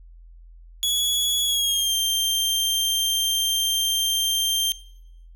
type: tone with pitch glide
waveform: sawtooth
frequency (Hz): 3372 to 3164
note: G#7 to G7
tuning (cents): +26 to +15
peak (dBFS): -17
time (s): 0.83-4.72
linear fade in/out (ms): 0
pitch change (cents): -111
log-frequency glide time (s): 1.44-1.94
effects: noise-tail reverb RT60 0.8 s tail -21 dB re dry + added 42 Hz sine -43 dBFS peak until 5.35 s